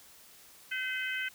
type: harmonic tone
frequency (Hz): 512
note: C5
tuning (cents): -38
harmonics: 3 / 4 / 5 / 6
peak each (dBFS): -35 / -37 / -39 / -41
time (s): 0.71-1.29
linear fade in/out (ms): 10
effects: white hiss -56 dBFS RMS until 1.34 s